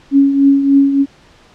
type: tone with tremolo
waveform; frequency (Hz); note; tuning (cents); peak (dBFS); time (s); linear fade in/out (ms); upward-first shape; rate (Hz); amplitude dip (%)
sine; 277.2; C#4; 0; -4; 0.11-1.06; 50; triangle; 3.4; 65
effects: pink hiss -46 dBFS RMS until 1.54 s + low-pass 5000 Hz 12 dB/octave